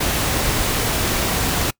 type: noise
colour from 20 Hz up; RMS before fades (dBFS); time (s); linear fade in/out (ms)
pink; -20; 0-1.71; 10
effects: noise-tail reverb RT60 0.1 s tail -24 dB re dry